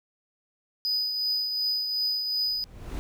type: tone with tremolo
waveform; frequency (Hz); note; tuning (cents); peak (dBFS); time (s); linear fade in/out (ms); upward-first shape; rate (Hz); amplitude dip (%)
triangle; 4978; D#8; 0; -22; 0.85-2.64; 0; triangle; 2.7; 45
type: noise with exponential growth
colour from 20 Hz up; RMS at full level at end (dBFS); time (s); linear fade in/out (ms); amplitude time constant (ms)
brown; -29; 2.34-2.99; 0; 140
effects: none